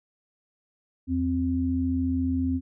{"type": "tone pair together", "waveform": "sine", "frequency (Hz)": [82.41, 261.6], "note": ["E2", "C4"], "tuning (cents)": [0, 0], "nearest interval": "octave + minor sixth", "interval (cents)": 2000, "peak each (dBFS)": [-28, -24], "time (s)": [1.07, 2.61], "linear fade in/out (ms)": 50, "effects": []}